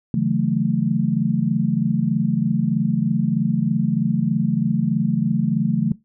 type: chord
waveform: sine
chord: F# minor seventh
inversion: second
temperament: equal with one note detuned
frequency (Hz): 138.59 / 161.8 / 185 / 220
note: C#3 / E3 / F#3 / A3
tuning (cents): 0 / -32 / 0 / 0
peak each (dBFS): -24 / -22 / -23 / -21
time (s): 0.14-5.92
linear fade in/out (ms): 2
effects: noise-tail reverb RT60 0.2 s tail -20 dB re dry